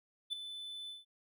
triangle tone with ADSR envelope, 3508 Hz, A7, 6 cents flat, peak -30 dBFS, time 0.3-1.05 s, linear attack 30 ms, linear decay 4 ms, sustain -11 dB, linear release 160 ms, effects none

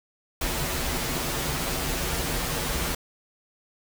pink noise with comb filter, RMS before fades -28 dBFS, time 0.41-2.95 s, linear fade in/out 5 ms, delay 9.7 ms, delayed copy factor -0.95, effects none

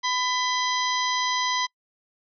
harmonic tone with a mistuned harmonic, 1000 Hz, B5, 21 cents sharp, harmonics 1 / 2 / 3 / 4 / 5 / 6, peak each -26 / -29 / -31 / -32 / -33 / -34 dBFS, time 0.03-1.67 s, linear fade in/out 20 ms, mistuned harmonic 3, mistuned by +100 cents, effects noise-tail reverb RT60 0.1 s tail -26 dB re dry

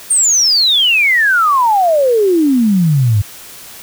sine exponential sweep, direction down, 8980 to 97.4 Hz, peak -8 dBFS, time 0.1-3.22 s, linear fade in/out 10 ms, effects white hiss -34 dBFS RMS until 3.82 s

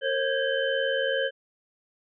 sine tone cluster, 460.8 / 539 / 1569 / 1651 / 3062 Hz, A#4 / C#5 / G6 / G#6 / G7, -20 / -49 / +1 / -11 / -41 cents, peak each -32 / -26 / -33 / -31 / -33 dBFS, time 0.01-1.31 s, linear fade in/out 50 ms, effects none

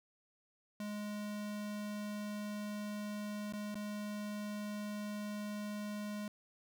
square tone with dropouts, 208.3 Hz, G#3, 5 cents sharp, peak -40 dBFS, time 0.8-6.28 s, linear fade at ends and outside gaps 2 ms, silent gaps 3.525-3.535 / 3.745-3.754 s, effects none

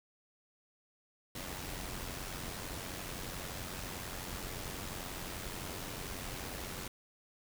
pink noise with amplitude modulation, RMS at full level -40 dBFS, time 1.35-6.88 s, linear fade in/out 5 ms, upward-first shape sine, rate 91.4 Hz, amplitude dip 50%, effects none

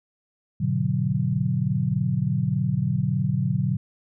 sine chord, G# half-diminished seventh, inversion none, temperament equal, 103.83 / 123.47 / 146.83 / 185 Hz, G#2 / B2 / D3 / F#3, 0 / 0 / 0 / 0 cents, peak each -31 / -25 / -25 / -26 dBFS, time 0.6-3.77 s, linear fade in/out 10 ms, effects none

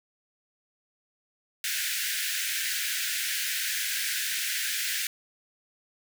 pink high-pass noise, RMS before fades -30 dBFS, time 1.64-5.07 s, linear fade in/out 2 ms, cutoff 1500 Hz, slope 96 dB/octave, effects none

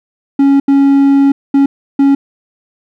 triangle tone bursts at uneven times, 277.2 Hz, C#4, in tune, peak -3 dBFS, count 4, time 0.39-0.6 / 0.68-1.32 / 1.54-1.66 / 1.99-2.15 s, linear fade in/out 5 ms, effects none

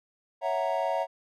triangle chord, F# dominant seventh, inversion second, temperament equal, 554.4 / 659.3 / 740 / 932.3 Hz, C#5 / E5 / F#5 / A#5, 0 / 0 / 0 / 0 cents, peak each -30 / -28 / -30 / -30 dBFS, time 0.41-1.07 s, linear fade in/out 50 ms, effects none

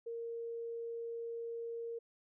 sine tone, 463.9 Hz, A#4, 8 cents flat, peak -39 dBFS, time 0.06-1.99 s, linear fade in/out 10 ms, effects none

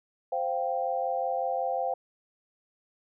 sine chord, C suspended fourth, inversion none, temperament equal, 523.3 / 698.5 / 784 Hz, C5 / F5 / G5, 0 / 0 / 0 cents, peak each -31 dBFS, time 0.32-1.94 s, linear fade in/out 5 ms, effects none

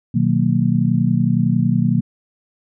sine chord, B major seventh, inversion none, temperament just, 123.47 / 154.34 / 185.21 / 231.5 Hz, B2 / D#3 / F#3 / A#3, 0 / -14 / +2 / -12 cents, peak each -19 dBFS, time 0.14-2.01 s, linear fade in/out 10 ms, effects none

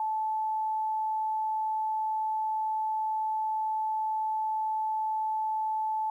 sine tone, 871 Hz, A5, 18 cents flat, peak -27 dBFS, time 0-6.1 s, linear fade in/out 2 ms, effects 11-bit

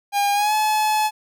45% pulse tone with pitch glide, 809 to 857.1 Hz, G#5 to A5, -46 to -46 cents, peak -17 dBFS, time 0.12-1.11 s, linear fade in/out 50 ms, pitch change +100 cents, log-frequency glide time 0.33-0.54 s, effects none

